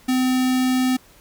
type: tone with notch filter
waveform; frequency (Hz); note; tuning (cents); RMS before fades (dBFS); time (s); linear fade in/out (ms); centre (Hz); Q
square; 256.1; C4; -37; -19; 0.08-0.97; 10; 1000; 1.5
effects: pink hiss -51 dBFS RMS until 1.2 s